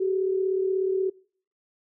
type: tone pair together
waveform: sine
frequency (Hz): 378.7 / 415.3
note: F#4 / G#4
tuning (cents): +40 / 0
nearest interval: major second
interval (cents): 160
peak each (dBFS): -22 / -31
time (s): 0-1.1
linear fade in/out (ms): 10
effects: noise-tail reverb RT60 0.5 s tail -24 dB re dry